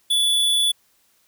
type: tone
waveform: square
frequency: 3445 Hz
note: A7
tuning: 37 cents flat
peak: -17 dBFS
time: 0.1-0.72 s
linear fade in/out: 10 ms
effects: white hiss -62 dBFS RMS until 1.27 s